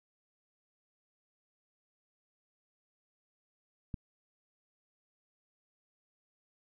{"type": "click", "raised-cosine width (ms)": 5, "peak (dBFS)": -25, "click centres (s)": 3.942, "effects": []}